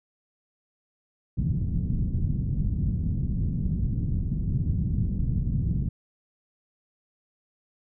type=low-pass noise; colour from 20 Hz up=white; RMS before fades=-26 dBFS; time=1.37-5.89 s; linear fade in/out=5 ms; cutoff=170 Hz; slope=24 dB/octave; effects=none